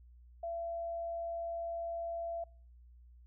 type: tone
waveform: sine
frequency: 675 Hz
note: E5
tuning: 41 cents sharp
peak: -36 dBFS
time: 0.43-2.44 s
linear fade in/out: 5 ms
effects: noise-tail reverb RT60 0.5 s tail -26 dB re dry + added 60 Hz sine -55 dBFS peak until 3.26 s